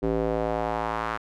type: tone with band-pass filter sweep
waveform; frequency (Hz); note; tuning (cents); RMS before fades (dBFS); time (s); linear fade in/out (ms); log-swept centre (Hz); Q
square; 55.5; A1; +16; -27; 0.02-1.18; 20; 380 to 1300; 2
effects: none